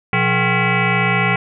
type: tone with frequency modulation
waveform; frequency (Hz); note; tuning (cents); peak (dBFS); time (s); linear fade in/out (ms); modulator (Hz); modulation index
sine; 1081; C#6; -44; -13; 0.13-1.36; 2; 301; 4.8
effects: none